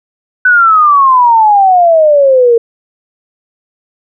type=exponential sweep; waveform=sine; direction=down; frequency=1512 to 456.8 Hz; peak=-3 dBFS; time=0.45-2.58 s; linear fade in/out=5 ms; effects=none